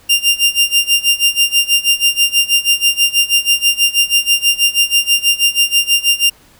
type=tone with tremolo; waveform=sawtooth; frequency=2794 Hz; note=F7; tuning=in tune; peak=-4 dBFS; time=0.09-6.3 s; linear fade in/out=10 ms; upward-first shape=sine; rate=6.2 Hz; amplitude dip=90%; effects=pink hiss -47 dBFS RMS until 6.59 s